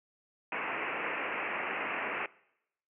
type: low-pass noise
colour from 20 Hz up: white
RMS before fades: -35 dBFS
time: 0.52-2.26 s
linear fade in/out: 2 ms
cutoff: 2700 Hz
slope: 96 dB/octave
effects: noise-tail reverb RT60 0.8 s tail -22 dB re dry + high-pass 300 Hz 12 dB/octave